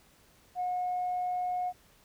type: tone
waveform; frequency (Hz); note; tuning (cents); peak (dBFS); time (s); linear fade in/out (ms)
sine; 724; F#5; -38; -28; 0.55-1.73; 50
effects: tanh soft clip ceiling -25 dBFS + pink hiss -62 dBFS RMS until 2.04 s